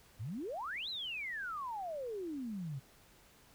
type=exponential two-way sweep; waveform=sine; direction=up then down; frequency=92.1 to 4160 to 127.9 Hz; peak=-38 dBFS; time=0.19-2.8 s; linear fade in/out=20 ms; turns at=0.89 s; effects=pink hiss -63 dBFS RMS until 3.54 s